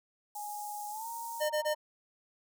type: high-pass noise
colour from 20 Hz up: pink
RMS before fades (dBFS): -47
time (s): 0.35-1.48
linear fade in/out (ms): 2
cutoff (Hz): 6500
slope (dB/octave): 24
type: tone with pitch glide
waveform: sine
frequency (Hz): 830.6 to 926.9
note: G#5 to A#5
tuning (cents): 0 to -10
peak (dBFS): -38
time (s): 0.35-1.75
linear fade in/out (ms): 10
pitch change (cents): +190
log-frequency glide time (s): 0.9-1.08
type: tone bursts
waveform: square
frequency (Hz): 606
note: D#5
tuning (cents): -46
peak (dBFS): -29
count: 3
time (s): 1.4-1.746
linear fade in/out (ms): 20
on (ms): 100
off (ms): 23
effects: none